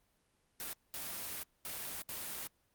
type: noise bursts at uneven times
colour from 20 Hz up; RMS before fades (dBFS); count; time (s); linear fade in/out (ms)
white; -42; 4; 0.6-0.73 / 0.94-1.43 / 1.65-2.02 / 2.09-2.47; 0
effects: pink hiss -75 dBFS RMS until 2.74 s + Opus 32 kbps